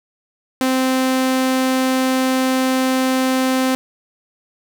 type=tone; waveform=sawtooth; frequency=260 Hz; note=C4; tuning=11 cents flat; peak=-11 dBFS; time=0.61-3.75 s; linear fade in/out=0 ms; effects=none